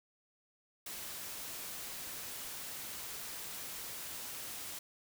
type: noise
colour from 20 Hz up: white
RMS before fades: -44 dBFS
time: 0.86-4.79 s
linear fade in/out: 5 ms
effects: none